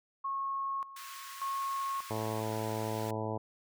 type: tone with tremolo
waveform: sine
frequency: 1092 Hz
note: C#6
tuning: 26 cents flat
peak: -32 dBFS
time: 0.24-2.41 s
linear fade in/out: 10 ms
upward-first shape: square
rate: 0.85 Hz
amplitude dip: 80%
type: high-pass noise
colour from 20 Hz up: pink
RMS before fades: -48 dBFS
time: 0.96-3.11 s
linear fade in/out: 5 ms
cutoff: 1200 Hz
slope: 48 dB/octave
type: harmonic tone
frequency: 109.2 Hz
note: A2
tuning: 13 cents flat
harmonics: 1 / 2 / 3 / 4 / 5 / 6 / 7 / 8 / 9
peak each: -38 / -42 / -42 / -40 / -42 / -42 / -45 / -43 / -44 dBFS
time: 2.1-3.38 s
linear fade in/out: 10 ms
effects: none